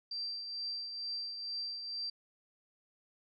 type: tone with tremolo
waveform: sine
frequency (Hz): 4699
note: D8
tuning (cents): 0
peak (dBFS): -35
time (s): 0.11-2.1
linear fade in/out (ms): 5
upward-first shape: triangle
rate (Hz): 2.2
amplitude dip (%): 50
effects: none